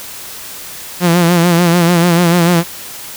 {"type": "tone with vibrato", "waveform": "sawtooth", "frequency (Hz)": 172.4, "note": "F3", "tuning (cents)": -22, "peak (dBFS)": -4, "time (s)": [1, 2.64], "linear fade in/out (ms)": 50, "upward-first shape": "sine", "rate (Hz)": 6.8, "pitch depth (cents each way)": 63, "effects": ["white hiss -29 dBFS RMS until 3.16 s"]}